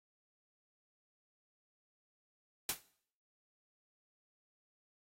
white noise with exponential decay, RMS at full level -31 dBFS, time 2.69-2.82 s, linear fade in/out 2 ms, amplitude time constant 27 ms, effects noise-tail reverb RT60 0.6 s tail -20 dB re dry + AAC 48 kbps

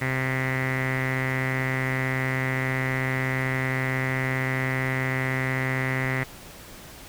sawtooth tone with low-pass filter, 130.81 Hz, C3, in tune, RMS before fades -26 dBFS, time 0.01-6.24 s, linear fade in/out 10 ms, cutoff 2000 Hz, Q 9.1, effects pink hiss -44 dBFS RMS until 7.08 s

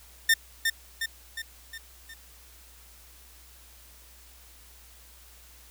sawtooth tone with echo, 1811 Hz, A6, 49 cents sharp, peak -14 dBFS, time 0.29-0.34 s, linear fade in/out 5 ms, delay 360 ms, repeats 5, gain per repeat -5 dB, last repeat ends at 2.14 s, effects added 60 Hz sine -54 dBFS peak until 5.7 s + white hiss -54 dBFS RMS until 5.7 s

